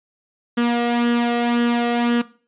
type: tone with flanger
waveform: sawtooth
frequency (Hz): 238.1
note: A#3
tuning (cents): +37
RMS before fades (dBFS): -19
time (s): 0.57-2.22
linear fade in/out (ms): 10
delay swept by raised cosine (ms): 0.63 to 1.56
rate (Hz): 1.9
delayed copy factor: +0.55
effects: noise-tail reverb RT60 0.4 s tail -18 dB re dry + resampled to 8000 Hz